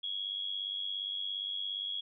sine tone with amplitude modulation, 3322 Hz, G#7, in tune, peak -31 dBFS, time 0.03-2.01 s, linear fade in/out 10 ms, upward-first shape sine, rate 97.3 Hz, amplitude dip 70%, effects none

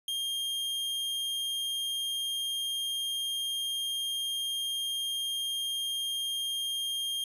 45% pulse tone, 3212 Hz, G7, 41 cents sharp, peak -30 dBFS, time 0.08-7.24 s, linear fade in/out 2 ms, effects resampled to 32000 Hz

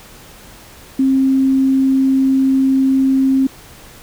sine tone, 266.6 Hz, C4, 33 cents sharp, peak -10 dBFS, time 0.99-3.47 s, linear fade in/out 5 ms, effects pink hiss -40 dBFS RMS until 4.02 s

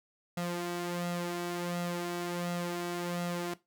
sawtooth tone with flanger, 174.61 Hz, F3, in tune, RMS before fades -35 dBFS, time 0.37-3.54 s, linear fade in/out 5 ms, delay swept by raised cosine 1.5 to 3.1 ms, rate 1.4 Hz, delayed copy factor +0.55, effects noise-tail reverb RT60 0.2 s tail -17 dB re dry

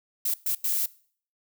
violet noise bursts at uneven times, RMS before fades -26 dBFS, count 3, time 0.25-0.34 / 0.46-0.55 / 0.64-0.86 s, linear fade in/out 5 ms, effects noise-tail reverb RT60 0.5 s tail -21 dB re dry

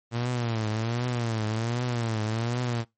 sawtooth tone with vibrato, 115.6 Hz, A#2, 14 cents flat, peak -22 dBFS, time 0.11-2.85 s, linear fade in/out 50 ms, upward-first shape triangle, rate 1.3 Hz, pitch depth 140 cents each way, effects noise-tail reverb RT60 0.2 s tail -23 dB re dry + MP3 32 kbps

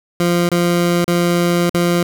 20% pulse tone with dropouts, 173.7 Hz, F3, 9 cents flat, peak -8 dBFS, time 0.2-2.03 s, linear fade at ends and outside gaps 2 ms, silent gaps 0.49-0.516 / 1.044-1.079 / 1.696-1.744 s, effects 7-bit

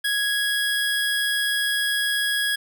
25% pulse tone, 1661.2 Hz, G#6, in tune, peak -17 dBFS, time 0.04-2.56 s, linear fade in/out 10 ms, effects none

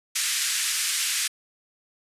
white band-pass noise, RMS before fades -26 dBFS, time 0.15-1.28 s, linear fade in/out 10 ms, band 1600 to 10000 Hz, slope 24 dB/octave, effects resampled to 32000 Hz

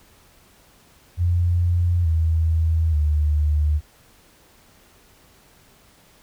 sine tone with pitch steps, 87.31 / 80.99 / 75.13 Hz, F2 / E2 / D2, 0 / -30 / +40 cents, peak -16 dBFS, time 1.17-3.81 s, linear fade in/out 50 ms, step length 880 ms, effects pink hiss -54 dBFS RMS until 6.22 s

